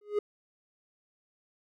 triangle tone with exponential growth, 415.3 Hz, G#4, in tune, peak -20 dBFS, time 0.01-0.19 s, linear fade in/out 5 ms, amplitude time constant 37 ms, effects none

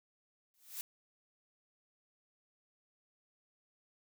blue noise with exponential growth, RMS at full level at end -38 dBFS, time 0.54-0.81 s, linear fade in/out 0 ms, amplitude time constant 58 ms, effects none

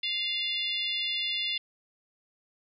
harmonic tone, 698.5 Hz, F5, in tune, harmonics 3 / 4 / 5 / 6 / 7, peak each -37 / -33 / -31 / -39 / -42 dBFS, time 0.03-1.58 s, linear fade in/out 5 ms, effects none

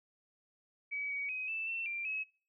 sine tone with pitch steps, 2277 / 2258 / 2523 / 2643 / 2691 / 2370 / 2568 Hz, C#7 / C#7 / D#7 / E7 / E7 / D7 / E7, +46 / +31 / +23 / +4 / +35 / +15 / -46 cents, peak -35 dBFS, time 0.91-2.24 s, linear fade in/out 20 ms, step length 190 ms, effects noise-tail reverb RT60 0.4 s tail -22 dB re dry

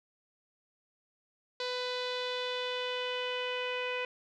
sawtooth tone with low-pass filter sweep, 498.7 Hz, B4, 17 cents sharp, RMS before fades -35 dBFS, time 1.6-4.05 s, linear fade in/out 2 ms, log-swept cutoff 4200 to 2600 Hz, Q 4.2, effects none

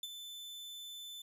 40% pulse tone with ADSR envelope, 3520 Hz, A7, in tune, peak -36 dBFS, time 0.03-1.22 s, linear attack 3 ms, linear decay 35 ms, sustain -8 dB, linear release 5 ms, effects 12-bit

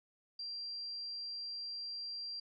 sine tone, 4735 Hz, D8, 13 cents sharp, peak -40 dBFS, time 0.39-2.4 s, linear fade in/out 5 ms, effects none

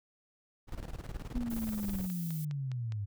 brown noise with tremolo, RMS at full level -38 dBFS, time 0.67-2.08 s, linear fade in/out 50 ms, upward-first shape square, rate 19 Hz, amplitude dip 75%
sine linear sweep, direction down, 246.9 to 98 Hz, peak -33 dBFS, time 1.34-3.06 s, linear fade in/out 20 ms
violet noise, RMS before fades -46 dBFS, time 1.5-2.45 s, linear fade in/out 5 ms
click train, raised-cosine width 0.2 ms, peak -31 dBFS, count 7, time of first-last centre 1.69-2.922 s, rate 4.87 Hz
effects none

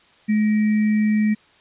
sine tone with sample-and-hold, 213.2 Hz, G#3, 46 cents sharp, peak -15 dBFS, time 0.28-1.35 s, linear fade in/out 20 ms, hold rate 2100 Hz, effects white hiss -54 dBFS RMS until 1.6 s + resampled to 8000 Hz

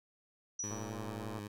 sine tone with exponential decay, 5870 Hz, F#8, 15 cents flat, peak -34 dBFS, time 0.59-1.1 s, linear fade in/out 5 ms, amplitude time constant 110 ms
15% pulse tone with vibrato, 103.83 Hz, G#2, in tune, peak -35 dBFS, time 0.63-1.48 s, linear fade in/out 10 ms, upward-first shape sine, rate 11 Hz, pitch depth 20 cents each way
click train, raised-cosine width 1 ms, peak -32 dBFS, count 79, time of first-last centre 0.71-1.388 s, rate 115 Hz
effects none

